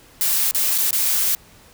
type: noise with dropouts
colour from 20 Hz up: blue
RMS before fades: -19 dBFS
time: 0.21-1.35 s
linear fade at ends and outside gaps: 1 ms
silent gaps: 0.511-0.547 / 0.779-0.783 / 0.908-0.929 s
effects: pink hiss -49 dBFS RMS until 1.73 s

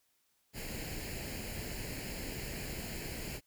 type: noise with comb filter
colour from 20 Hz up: pink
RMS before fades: -41 dBFS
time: 0.53-3.41 s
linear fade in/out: 50 ms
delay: 0.42 ms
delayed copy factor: +0.7
effects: white hiss -75 dBFS RMS until 3.46 s

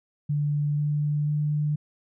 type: tone with pitch steps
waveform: sine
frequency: 146.83 / 148.02 / 149.22 Hz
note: D3 / D3 / D3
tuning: 0 / +14 / +28 cents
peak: -22 dBFS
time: 0.29-1.76 s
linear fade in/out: 10 ms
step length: 490 ms
effects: none

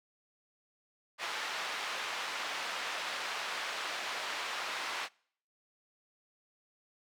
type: band-pass noise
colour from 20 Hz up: pink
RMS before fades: -38 dBFS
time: 1.18-5.09 s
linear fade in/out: 50 ms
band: 930 to 4000 Hz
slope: 12 dB/octave
effects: noise-tail reverb RT60 0.6 s tail -26 dB re dry

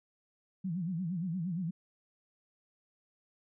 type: tone with vibrato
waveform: sine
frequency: 175.1 Hz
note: F3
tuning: 5 cents sharp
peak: -32 dBFS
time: 0.64-1.71 s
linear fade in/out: 10 ms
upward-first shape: sine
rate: 8.6 Hz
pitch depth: 160 cents each way
effects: none

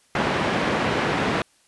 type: band-pass noise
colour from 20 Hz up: pink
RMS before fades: -23 dBFS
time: 0.15-1.42 s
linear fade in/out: 2 ms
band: 160 to 2400 Hz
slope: 12 dB/octave
effects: white hiss -60 dBFS RMS until 1.67 s + resampled to 24000 Hz

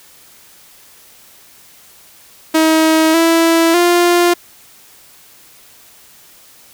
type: tone with pitch steps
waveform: sawtooth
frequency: 318.2 / 330.5 / 349.3 Hz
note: D#4 / E4 / F4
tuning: +39 / +5 / 0 cents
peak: -5 dBFS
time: 2.54-4.34 s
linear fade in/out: 10 ms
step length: 600 ms
effects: white hiss -44 dBFS RMS until 6.73 s

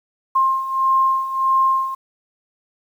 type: beating tone pair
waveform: sine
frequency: 1060 / 1061.6 Hz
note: C6 / C6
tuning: +22 / +25 cents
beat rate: 1.6 Hz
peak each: -21 / -16 dBFS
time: 0.35-1.95 s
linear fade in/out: 10 ms
effects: 8-bit

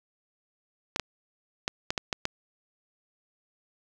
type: clicks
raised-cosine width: 0.2 ms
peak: -10 dBFS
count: 7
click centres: 0.961 / 0.997 / 1.679 / 1.905 / 1.978 / 2.128 / 2.254 s
effects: none

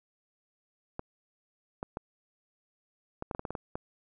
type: clicks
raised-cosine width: 1 ms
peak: -21 dBFS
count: 11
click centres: 0.994 / 1.829 / 1.971 / 3.224 / 3.312 / 3.349 / 3.394 / 3.452 / 3.506 / 3.552 / 3.755 s
effects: none

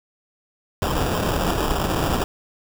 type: noise with sample-and-hold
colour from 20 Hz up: pink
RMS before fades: -22 dBFS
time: 0.82-2.24 s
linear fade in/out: 0 ms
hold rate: 2100 Hz
effects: none

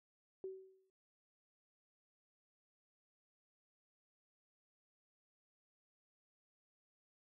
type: tone with exponential decay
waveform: sine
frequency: 380 Hz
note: F#4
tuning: 46 cents sharp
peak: -40 dBFS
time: 0.44-0.9 s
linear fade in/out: 1 ms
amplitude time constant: 100 ms
effects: none

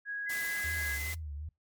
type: tone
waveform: sine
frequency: 1655 Hz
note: G#6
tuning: 6 cents flat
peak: -34 dBFS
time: 0.05-0.99 s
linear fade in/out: 50 ms
type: tone with pitch glide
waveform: sine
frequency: 2016 to 2043 Hz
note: B6 to C7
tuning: +35 to -42 cents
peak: -36 dBFS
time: 0.26-1.14 s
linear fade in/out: 20 ms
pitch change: +23 cents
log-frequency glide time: 0.41-0.8 s
type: noise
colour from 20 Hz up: white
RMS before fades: -41 dBFS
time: 0.29-1.15 s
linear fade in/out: 10 ms
type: tone with vibrato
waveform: sine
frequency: 77.2 Hz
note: D#2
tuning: 13 cents flat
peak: -37 dBFS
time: 0.64-1.49 s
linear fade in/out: 5 ms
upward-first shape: triangle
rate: 2.5 Hz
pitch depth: 150 cents each way
effects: noise-tail reverb RT60 0.2 s tail -26 dB re dry + MP3 96 kbps

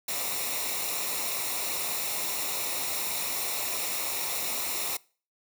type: noise with comb filter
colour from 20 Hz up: white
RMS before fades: -31 dBFS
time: 0.08-4.97 s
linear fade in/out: 5 ms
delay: 0.63 ms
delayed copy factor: -0.65
effects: noise-tail reverb RT60 0.4 s tail -23 dB re dry

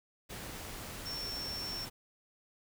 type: tone in noise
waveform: sine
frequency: 5440 Hz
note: F8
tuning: 46 cents flat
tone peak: -38 dBFS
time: 1.05-1.86 s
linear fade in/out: 20 ms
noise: pink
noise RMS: -44 dBFS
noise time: 0.29-1.9 s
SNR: +3 dB
effects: none

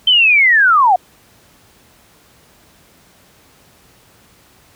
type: linear sweep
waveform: sine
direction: down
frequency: 3121 to 690 Hz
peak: -7 dBFS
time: 0.07-0.96 s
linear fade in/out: 5 ms
effects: pink hiss -49 dBFS RMS until 4.75 s + high-pass 60 Hz 12 dB/octave

